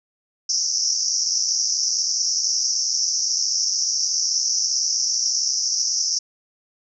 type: band-pass noise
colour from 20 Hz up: pink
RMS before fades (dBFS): -22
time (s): 0.49-6.19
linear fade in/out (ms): 5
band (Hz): 5300 to 6000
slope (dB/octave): 96
effects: none